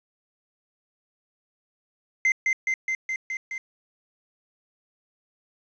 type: tone with echo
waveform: triangle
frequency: 2077 Hz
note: C7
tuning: 13 cents flat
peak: -16 dBFS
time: 2.25-2.32 s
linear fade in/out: 2 ms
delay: 210 ms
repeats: 6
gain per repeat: -2 dB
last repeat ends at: 3.58 s
effects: resampled to 16000 Hz + 9-bit